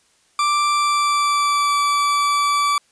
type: tone with pitch glide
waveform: 40% pulse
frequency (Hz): 1174.7 to 1156.5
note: D6 to D6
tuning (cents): 0 to -27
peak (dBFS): -15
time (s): 0.39-2.78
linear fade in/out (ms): 2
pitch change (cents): -27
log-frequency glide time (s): 0.7-1.79
effects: white hiss -59 dBFS RMS until 2.91 s + resampled to 22050 Hz